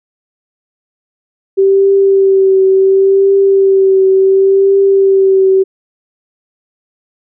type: tone with vibrato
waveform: sine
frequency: 387.5 Hz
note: G4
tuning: 20 cents flat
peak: -5 dBFS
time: 1.57-5.64 s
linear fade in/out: 20 ms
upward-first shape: triangle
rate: 0.7 Hz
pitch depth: 28 cents each way
effects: none